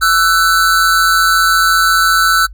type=tone pair together; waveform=square; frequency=1325.5 / 1500 Hz; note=E6 / F#6; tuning=+9 / +23 cents; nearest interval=major second; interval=214 cents; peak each=-12 dBFS; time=0.01-2.47 s; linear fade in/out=20 ms; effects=noise-tail reverb RT60 0.1 s tail -26 dB re dry + added 50 Hz sine -30 dBFS peak until 2.53 s